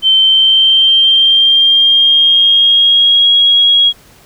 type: tone with pitch glide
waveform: sine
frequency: 3100 to 3303 Hz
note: G7 to G#7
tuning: -20 to -10 cents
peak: -5 dBFS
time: 0.02-3.93 s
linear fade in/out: 50 ms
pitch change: +110 cents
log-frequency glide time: 0.16-3.35 s
effects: pink hiss -43 dBFS RMS until 4.25 s